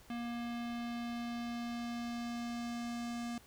square tone with low-pass filter sweep, 236.9 Hz, A#3, 28 cents sharp, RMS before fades -40 dBFS, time 0.1-3.38 s, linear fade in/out 2 ms, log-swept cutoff 3200 to 7600 Hz, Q 1.2, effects added 60 Hz sine -64 dBFS peak until 3.46 s + pink hiss -61 dBFS RMS until 3.46 s

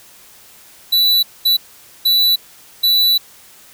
square tone bursts at uneven times, 3959 Hz, B7, 3 cents sharp, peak -11 dBFS, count 4, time 0.92-1.23 / 1.45-1.57 / 2.05-2.36 / 2.83-3.18 s, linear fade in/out 10 ms, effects white hiss -44 dBFS RMS until 3.73 s

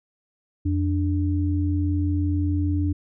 sine tone pair together, 87.32 / 293.7 Hz, F2 / D4, 0 / 0 cents, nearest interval octave + major sixth, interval 2100 cents, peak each -21 / -25 dBFS, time 0.65-2.93 s, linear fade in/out 10 ms, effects none

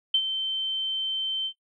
sine tone with ADSR envelope, 3100 Hz, G7, 20 cents flat, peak -16 dBFS, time 0.14-1.53 s, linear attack 5 ms, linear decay 64 ms, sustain -9 dB, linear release 72 ms, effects noise-tail reverb RT60 0.1 s tail -17 dB re dry

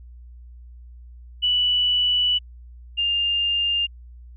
sine tone pair in turn, 2960 / 2806 Hz, F#7 / F7, 0 / +8 cents, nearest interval minor second, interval 92 cents, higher first, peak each -17 / -19 dBFS, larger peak first, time 1.42-2.39 / 2.97-3.87 s, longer first, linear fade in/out 20 ms, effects added 60 Hz sine -40 dBFS peak until 4.36 s

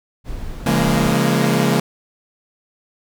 brown noise, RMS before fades -28 dBFS, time 0.24-1.16 s, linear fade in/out 50 ms
sawtooth chord, Bb minor seventh, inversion first, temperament equal with one note detuned, 138.59 / 170.53 / 207.7 / 233.1 Hz, Db3 / F3 / Ab3 / Bb3, 0 / -41 / 0 / 0 cents, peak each -16 dBFS, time 0.66-1.8 s, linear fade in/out 5 ms
effects none

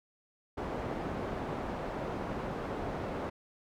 white low-pass noise, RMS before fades -37 dBFS, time 0.57-3.3 s, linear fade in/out 10 ms, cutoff 710 Hz, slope 12 dB/octave, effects none

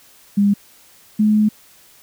sine tone pair in turn, 202 / 212.8 Hz, G#3 / G#3, -48 / +42 cents, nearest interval minor second, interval 90 cents, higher second, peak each -11 dBFS, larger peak neither, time 0.37-0.54 / 1.19-1.49 s, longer second, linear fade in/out 10 ms, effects white hiss -49 dBFS RMS until 2.02 s

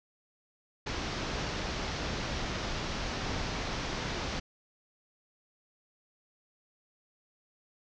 pink low-pass noise, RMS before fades -35 dBFS, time 0.86-4.4 s, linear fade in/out 10 ms, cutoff 6100 Hz, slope 48 dB/octave, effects none

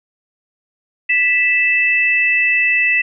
sine tone pair together, 1975.5 / 2637 Hz, B6 / E7, 0 / 0 cents, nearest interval perfect fourth, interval 500 cents, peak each -15 / -14 dBFS, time 1.09-3.02 s, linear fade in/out 10 ms, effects none

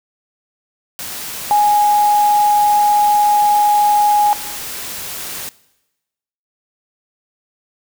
sine tone in noise, 830.6 Hz, G#5, in tune, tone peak -9 dBFS, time 1.51-4.33 s, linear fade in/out 0 ms, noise white, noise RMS -27 dBFS, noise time 0.99-5.49 s, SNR +15 dB, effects noise-tail reverb RT60 1.0 s tail -20 dB re dry

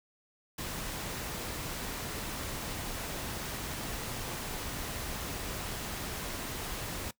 pink noise, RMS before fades -38 dBFS, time 0.58-7.11 s, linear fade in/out 5 ms, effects noise-tail reverb RT60 0.1 s tail -20 dB re dry

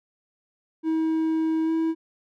triangle tone with pitch glide, 320.1 to 324.2 Hz, D#4 to E4, +49 to -29 cents, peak -19 dBFS, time 0.83-1.95 s, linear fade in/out 50 ms, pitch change +22 cents, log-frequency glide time 1.64-1.71 s, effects none

